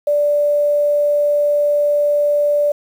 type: tone with quantisation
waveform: sine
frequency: 585 Hz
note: D5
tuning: 7 cents flat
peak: -12 dBFS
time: 0.07-2.72 s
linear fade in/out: 5 ms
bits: 7
effects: none